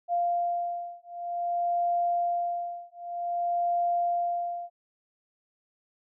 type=beating tone pair; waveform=sine; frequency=696 / 696.53 Hz; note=F5 / F5; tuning=-6 / -5 cents; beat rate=0.53 Hz; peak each=-29 dBFS; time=0.08-4.7 s; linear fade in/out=50 ms; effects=none